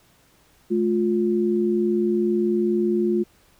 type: tone pair together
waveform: sine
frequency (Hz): 214.7 / 352.5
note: A3 / F4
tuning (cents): -42 / +16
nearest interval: major sixth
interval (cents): 858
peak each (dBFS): -22 / -20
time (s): 0.7-3.24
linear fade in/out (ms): 20
effects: pink hiss -58 dBFS RMS until 3.59 s